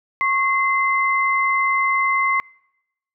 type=tone pair together; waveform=sine; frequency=1093.9 / 2065 Hz; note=C#6 / C7; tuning=-23 / -23 cents; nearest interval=major seventh; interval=1100 cents; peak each=-19 dBFS; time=0.21-2.4 s; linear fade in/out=0 ms; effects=noise-tail reverb RT60 0.9 s tail -26 dB re dry